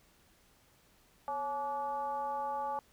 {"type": "tone with frequency modulation", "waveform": "sine", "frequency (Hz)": 855, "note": "A5", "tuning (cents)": -50, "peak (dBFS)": -33, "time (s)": [1.28, 2.79], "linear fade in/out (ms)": 0, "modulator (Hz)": 303, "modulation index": 0.8, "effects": ["pink hiss -66 dBFS RMS until 2.92 s"]}